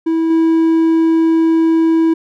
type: tone with level steps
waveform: triangle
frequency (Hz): 326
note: E4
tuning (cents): -19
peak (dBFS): -10 / -7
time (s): 0.06-2.14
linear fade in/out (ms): 10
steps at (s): 0.3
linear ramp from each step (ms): 5
effects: none